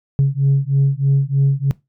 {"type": "beating tone pair", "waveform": "sine", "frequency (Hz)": [136.5, 139.7], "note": ["C#3", "C#3"], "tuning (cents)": [-26, 14], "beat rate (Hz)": 3.2, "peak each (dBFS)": -14, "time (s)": [0.19, 1.71], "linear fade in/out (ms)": 0, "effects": ["noise-tail reverb RT60 0.2 s tail -21 dB re dry", "tanh soft clip ceiling -8 dBFS"]}